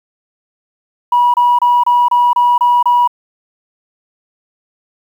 sine tone bursts, 970 Hz, B5, 31 cents flat, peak -6 dBFS, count 8, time 1.12-3.076 s, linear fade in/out 5 ms, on 220 ms, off 28 ms, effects tanh soft clip ceiling -4 dBFS + 7-bit

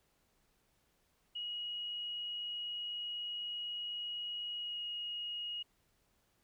sine tone with pitch glide, 2898 to 2880 Hz, F#7 to F#7, -37 to -47 cents, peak -38 dBFS, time 1.35-5.63 s, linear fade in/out 10 ms, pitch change -10 cents, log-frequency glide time 4.6-4.81 s, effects pink hiss -75 dBFS RMS until 6.43 s

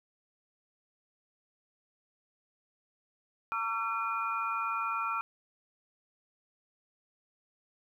sine tone cluster, 908 / 1135 / 1355 / 2439 Hz, A#5 / C#6 / E6 / D#7, -46 / +41 / +47 / -35 cents, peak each -39 / -37 / -32 / -40 dBFS, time 3.52-5.21 s, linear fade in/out 0 ms, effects 11-bit

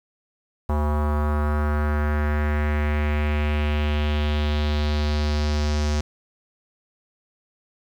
square tone with low-pass filter sweep, 74.7 Hz, D2, 30 cents sharp, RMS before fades -22 dBFS, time 0.69-6.01 s, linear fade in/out 5 ms, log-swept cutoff 1000 to 6000 Hz, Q 2.6, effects 8-bit

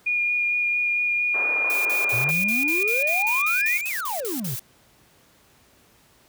sine tone with vibrato, 2430 Hz, D#7, 42 cents flat, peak -20 dBFS, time 0.06-3.78 s, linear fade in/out 10 ms, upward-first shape sine, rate 4.4 Hz, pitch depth 11 cents each way
pink band-pass noise, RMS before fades -35 dBFS, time 1.34-2.31 s, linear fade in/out 5 ms, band 390 to 1600 Hz, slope 24 dB/octave
blue noise bursts, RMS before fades -32 dBFS, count 15, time 1.7-4.594 s, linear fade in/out 0 ms, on 150 ms, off 46 ms
triangle exponential two-way sweep, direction up then down, 110.4 to 2636 to 110.4 Hz, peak -25 dBFS, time 2.12-4.56 s, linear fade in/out 20 ms, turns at 3.88 s
effects pink hiss -57 dBFS RMS until 6.28 s + high-pass 60 Hz 12 dB/octave

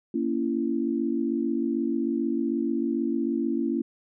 sine chord, A# diminished, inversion none, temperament just, 233.1 / 279.7 / 335.6 Hz, A#3 / C#4 / E4, 0 / +16 / +31 cents, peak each -28 dBFS, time 0.14-3.82 s, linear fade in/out 5 ms, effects none

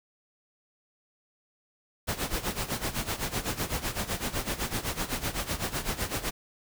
pink noise with tremolo, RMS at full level -29 dBFS, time 2.07-6.31 s, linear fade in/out 20 ms, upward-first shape sine, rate 7.9 Hz, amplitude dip 80%, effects none

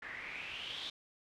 white noise with low-pass filter sweep, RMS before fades -44 dBFS, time 0.02-0.9 s, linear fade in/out 5 ms, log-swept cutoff 1800 to 3700 Hz, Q 6.3, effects none

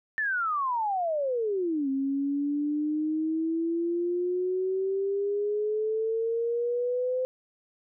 sine exponential two-way sweep, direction down then up, 1801 to 268.1 to 514 Hz, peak -25 dBFS, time 0.18-7.25 s, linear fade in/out 0 ms, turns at 1.89 s, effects none

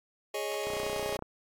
sawtooth chord, Ab suspended fourth, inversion none, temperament just, 415.3 / 553.7 / 623 Hz, Ab4 / Db5 / Eb5, 0 / -2 / +2 cents, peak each -31 / -33 / -33 dBFS, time 0.34-1.17 s, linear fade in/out 5 ms
click train, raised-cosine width 1 ms, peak -23 dBFS, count 18, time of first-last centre 0.67-1.224 s, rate 30.7 Hz
effects AAC 64 kbps

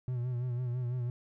triangle tone with vibrato, 123.47 Hz, B2, in tune, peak -29 dBFS, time 0.08-1.1 s, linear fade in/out 0 ms, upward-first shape sine, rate 6 Hz, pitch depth 56 cents each way, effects none

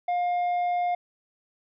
sine tone with tanh clipping, 709 Hz, F5, 26 cents sharp, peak -24 dBFS, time 0.08-0.95 s, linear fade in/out 5 ms, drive 5 dB, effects none

